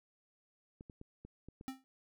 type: clicks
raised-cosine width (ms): 3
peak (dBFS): -37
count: 6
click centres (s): 0.809 / 0.898 / 1.014 / 1.25 / 1.486 / 1.611
type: tone with exponential decay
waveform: square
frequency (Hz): 263.8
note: C4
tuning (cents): +14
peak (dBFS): -36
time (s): 1.68-1.84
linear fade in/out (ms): 0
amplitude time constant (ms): 33
effects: none